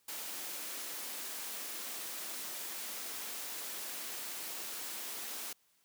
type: high-pass noise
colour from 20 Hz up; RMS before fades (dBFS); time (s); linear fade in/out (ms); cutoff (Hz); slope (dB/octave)
white; -42; 0.08-5.53; 5; 210; 24
effects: white hiss -72 dBFS RMS until 5.84 s + high-pass 80 Hz 12 dB/octave